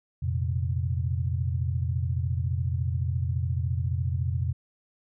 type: chord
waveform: sine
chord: F suspended fourth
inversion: none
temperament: equal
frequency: 87.31 / 116.54 / 130.81 Hz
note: F2 / Bb2 / C3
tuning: 0 / 0 / 0 cents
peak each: -27 / -31 / -30 dBFS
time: 0.22-4.53 s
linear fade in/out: 10 ms
effects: none